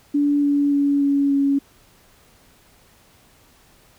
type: tone with pitch steps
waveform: sine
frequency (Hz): 288.5 / 286 / 283.5 / 281.1 / 278.7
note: D4 / D4 / C#4 / C#4 / C#4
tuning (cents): -31 / -46 / +39 / +24 / +9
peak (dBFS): -15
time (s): 0.14-1.59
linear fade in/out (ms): 10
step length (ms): 290
effects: pink hiss -54 dBFS RMS until 3.98 s